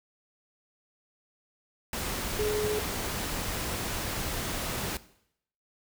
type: tone in noise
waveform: sine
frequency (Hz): 422.9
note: G#4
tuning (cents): +31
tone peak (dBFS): -26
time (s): 2.39-2.79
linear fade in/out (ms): 2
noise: pink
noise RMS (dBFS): -33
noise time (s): 1.93-4.97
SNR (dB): +4
effects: noise-tail reverb RT60 0.7 s tail -17 dB re dry